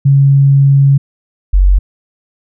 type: tone pair in turn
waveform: sine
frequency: 138.59 / 46.81 Hz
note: C#3 / F#1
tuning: 0 / +21 cents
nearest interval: octave + perfect fifth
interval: 1879 cents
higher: first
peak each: -4 dBFS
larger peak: neither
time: 0.05-0.98 / 1.53-1.79 s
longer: first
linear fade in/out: 10 ms
effects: none